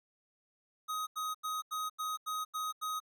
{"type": "tone bursts", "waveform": "square", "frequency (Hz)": 1257, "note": "D#6", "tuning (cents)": 17, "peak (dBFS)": -35, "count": 8, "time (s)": [0.88, 3.002], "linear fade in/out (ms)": 20, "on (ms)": 190, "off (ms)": 86, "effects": []}